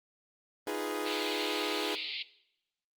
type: chord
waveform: sawtooth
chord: F half-diminished seventh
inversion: third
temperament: equal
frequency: 311.1 / 349.2 / 415.3 / 493.9 Hz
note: Eb4 / F4 / Ab4 / Cb5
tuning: 0 / 0 / 0 / 0 cents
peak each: -35 / -36 / -32 / -36 dBFS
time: 0.67-1.95 s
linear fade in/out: 2 ms
type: band-pass noise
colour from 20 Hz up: white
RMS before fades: -38 dBFS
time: 1.05-2.23 s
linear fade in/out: 10 ms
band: 2100 to 4500 Hz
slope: 96 dB/octave
effects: noise-tail reverb RT60 0.8 s tail -18 dB re dry + Opus 32 kbps